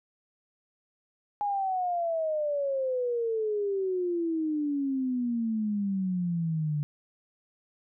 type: exponential sweep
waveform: sine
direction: down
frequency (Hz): 830.6 to 145.9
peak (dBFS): -26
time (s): 1.41-6.83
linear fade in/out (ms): 0
effects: none